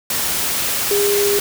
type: tone in noise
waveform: sine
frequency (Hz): 406.6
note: G#4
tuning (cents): -37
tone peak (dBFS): -15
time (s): 0.91-1.39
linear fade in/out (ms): 2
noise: white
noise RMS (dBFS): -20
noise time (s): 0.1-1.4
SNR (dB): +2
effects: none